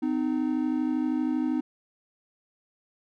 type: tone pair together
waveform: triangle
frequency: 256 / 308.7 Hz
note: C4 / D#4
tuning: -38 / -14 cents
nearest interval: minor third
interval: 324 cents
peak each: -25 dBFS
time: 0.02-1.61 s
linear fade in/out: 10 ms
effects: none